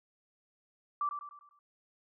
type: tone with echo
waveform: sine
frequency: 1167 Hz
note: D6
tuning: 11 cents flat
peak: -29 dBFS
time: 1.01-1.09 s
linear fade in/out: 2 ms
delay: 100 ms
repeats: 5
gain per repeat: -7 dB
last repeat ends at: 1.59 s
effects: none

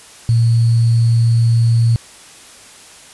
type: tone with sample-and-hold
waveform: sine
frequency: 115.9 Hz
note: A#2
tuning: 10 cents flat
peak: -9 dBFS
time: 0.29-1.96 s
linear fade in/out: 0 ms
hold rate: 4410 Hz
effects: white hiss -40 dBFS RMS until 3.13 s + resampled to 24000 Hz

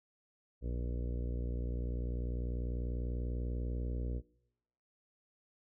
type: harmonic tone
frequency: 60.2 Hz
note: B1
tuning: 44 cents flat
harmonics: 1 / 2 / 3 / 4 / 5 / 6 / 7 / 8 / 9 / 10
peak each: -35 / -43 / -50 / -48 / -50 / -54 / -52 / -51 / -59 / -61 dBFS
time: 0.61-4.22 s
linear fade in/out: 50 ms
effects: noise-tail reverb RT60 0.8 s tail -22 dB re dry

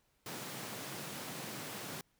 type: high-pass noise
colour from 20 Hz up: pink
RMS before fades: -44 dBFS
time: 0.26-2.01 s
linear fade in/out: 2 ms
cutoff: 110 Hz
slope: 48 dB/octave
effects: pink hiss -75 dBFS RMS until 2.19 s

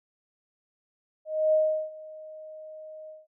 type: tone with ADSR envelope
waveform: sine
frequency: 623 Hz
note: D#5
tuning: 2 cents sharp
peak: -18 dBFS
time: 1.25-3.27 s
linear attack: 280 ms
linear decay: 370 ms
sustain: -22 dB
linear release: 180 ms
effects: none

